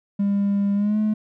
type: tone with pitch glide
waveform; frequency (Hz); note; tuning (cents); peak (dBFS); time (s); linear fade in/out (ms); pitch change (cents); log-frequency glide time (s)
triangle; 200.7 to 213.9; G3 to A3; +41 to -49; -15; 0.19-1.14; 10; +110; 0.74-0.98
effects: tanh soft clip ceiling -13 dBFS